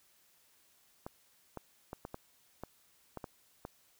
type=clicks; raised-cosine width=1 ms; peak=-27 dBFS; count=9; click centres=1.065 / 1.573 / 1.931 / 2.051 / 2.144 / 2.636 / 3.173 / 3.242 / 3.651 s; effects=white hiss -68 dBFS RMS until 3.99 s